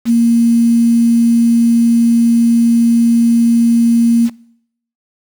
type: tone with quantisation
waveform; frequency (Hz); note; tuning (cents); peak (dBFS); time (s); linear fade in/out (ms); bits
sine; 233.1; A#3; 0; -7; 0.05-4.3; 50; 5
effects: noise-tail reverb RT60 0.7 s tail -22 dB re dry

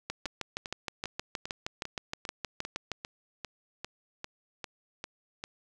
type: two click trains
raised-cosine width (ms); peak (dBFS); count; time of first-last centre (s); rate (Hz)
0.2; -20 / -16; 14 / 19; 0.26-5.439 / 0.1-2.917; 2.51 / 6.39
effects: none

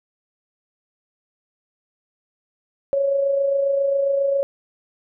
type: tone with amplitude modulation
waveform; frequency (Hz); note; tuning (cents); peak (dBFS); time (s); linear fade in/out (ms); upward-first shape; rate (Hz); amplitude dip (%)
sine; 554.4; C#5; 0; -15; 2.93-4.43; 0; sine; 27.4; 40
effects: none

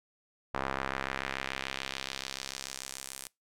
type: tone with band-pass filter sweep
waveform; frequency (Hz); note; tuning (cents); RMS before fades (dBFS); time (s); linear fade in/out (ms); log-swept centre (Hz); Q
sawtooth; 66.9; C2; +39; -38; 0.54-3.28; 5; 1100 to 10000; 1.2
effects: noise-tail reverb RT60 0.2 s tail -24 dB re dry

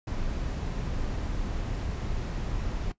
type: noise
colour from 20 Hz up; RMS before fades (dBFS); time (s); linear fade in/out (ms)
brown; -31; 0.07-2.92; 5
effects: noise-tail reverb RT60 0.1 s tail -17 dB re dry + resampled to 16000 Hz

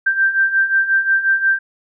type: beating tone pair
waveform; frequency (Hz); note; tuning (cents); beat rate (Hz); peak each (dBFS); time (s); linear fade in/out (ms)
sine; 1568 / 1573.6; G6 / G6; 0 / +6; 5.6; -19 / -14; 0.06-1.59; 10
effects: none

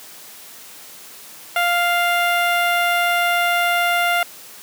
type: tone with notch filter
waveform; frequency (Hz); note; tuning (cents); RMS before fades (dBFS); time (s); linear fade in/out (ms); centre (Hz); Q
15% pulse; 698.5; F5; 0; -18; 1.56-4.23; 2; 6700; 1.1
effects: white hiss -40 dBFS RMS until 4.62 s + high-pass 150 Hz 12 dB/octave

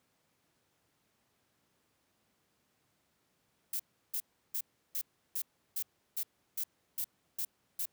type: noise bursts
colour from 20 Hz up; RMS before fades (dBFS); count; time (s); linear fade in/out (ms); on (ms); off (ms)
violet; -35; 11; 3.73-7.856; 5; 66; 340
effects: pink hiss -75 dBFS RMS until 7.92 s + high-pass 100 Hz 12 dB/octave

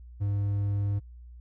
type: tone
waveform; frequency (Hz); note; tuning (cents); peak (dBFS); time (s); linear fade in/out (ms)
triangle; 101.1; G#2; -46; -23; 0.2-1; 20
effects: added 60 Hz sine -44 dBFS peak until 1.4 s

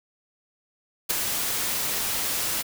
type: noise with ADSR envelope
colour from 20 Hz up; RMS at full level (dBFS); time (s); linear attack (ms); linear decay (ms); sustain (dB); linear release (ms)
white; -20; 1.09-2.63; 18; 4; -7; 22
effects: none

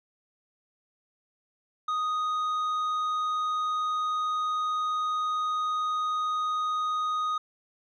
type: tone with tanh clipping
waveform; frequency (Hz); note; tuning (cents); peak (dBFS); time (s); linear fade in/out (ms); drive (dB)
sine; 1244.5; D#6; 0; -27; 1.88-7.38; 5; 6
effects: none

